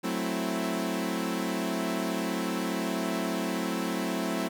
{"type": "chord", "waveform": "sawtooth", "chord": "F# half-diminished seventh", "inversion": "none", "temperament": "equal", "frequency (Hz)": [185, 220, 261.6, 329.6], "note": ["F#3", "A3", "C4", "E4"], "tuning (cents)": [0, 0, 0, 0], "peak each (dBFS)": -30, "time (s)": [0.03, 4.49], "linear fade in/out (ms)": 20, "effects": []}